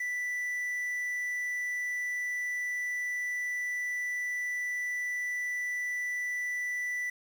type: tone with quantisation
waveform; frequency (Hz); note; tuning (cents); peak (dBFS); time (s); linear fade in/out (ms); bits
triangle; 1975.5; B6; 0; -29; 0-7.1; 5; 9
effects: none